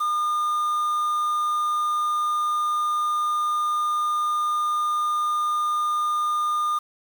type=tone with quantisation; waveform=triangle; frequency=1212 Hz; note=D#6; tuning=46 cents flat; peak=-19 dBFS; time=0-6.79 s; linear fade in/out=10 ms; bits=7; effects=none